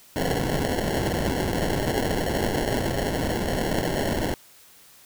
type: noise with sample-and-hold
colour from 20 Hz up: violet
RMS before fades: -25 dBFS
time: 0.16-4.34 s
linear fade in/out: 0 ms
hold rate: 1225 Hz
effects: white hiss -52 dBFS RMS until 5.05 s